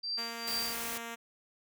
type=tone with tremolo; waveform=sine; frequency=4699 Hz; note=D8; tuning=in tune; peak=-31 dBFS; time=0.03-0.74 s; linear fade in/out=10 ms; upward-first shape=triangle; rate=2.3 Hz; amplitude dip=95%
type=tone; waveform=5% pulse; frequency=231.9 Hz; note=A#3; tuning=9 cents flat; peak=-28 dBFS; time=0.17-1.16 s; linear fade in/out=20 ms
type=noise; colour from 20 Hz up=white; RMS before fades=-39 dBFS; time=0.47-0.98 s; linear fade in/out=5 ms
effects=none